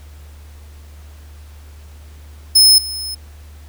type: tone with level steps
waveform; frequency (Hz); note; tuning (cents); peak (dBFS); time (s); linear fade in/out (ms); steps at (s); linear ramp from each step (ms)
sawtooth; 5190; E8; -28; -4 / -21; 2.55-3.15; 10; 2.78; 2
effects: added 74 Hz sine -36 dBFS peak until 3.68 s + pink hiss -49 dBFS RMS until 3.68 s